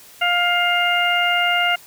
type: harmonic tone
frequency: 704 Hz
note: F5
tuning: 14 cents sharp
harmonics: 1 / 2 / 3 / 4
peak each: -21 / -21 / -21 / -21 dBFS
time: 0.21-1.76 s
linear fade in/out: 10 ms
effects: white hiss -45 dBFS RMS until 1.86 s